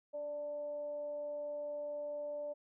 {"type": "tone with frequency modulation", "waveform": "sine", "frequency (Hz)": 587.3, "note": "D5", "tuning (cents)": 0, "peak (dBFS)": -38, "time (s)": [0.13, 2.54], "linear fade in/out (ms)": 20, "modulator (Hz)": 299, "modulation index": 0.21, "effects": []}